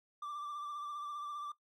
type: tone with vibrato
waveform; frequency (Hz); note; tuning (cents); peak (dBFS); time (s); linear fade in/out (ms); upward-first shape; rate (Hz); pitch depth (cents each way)
triangle; 1174.7; D6; 0; -38; 0.22-1.52; 5; sine; 15; 32
effects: noise-tail reverb RT60 0.1 s tail -17 dB re dry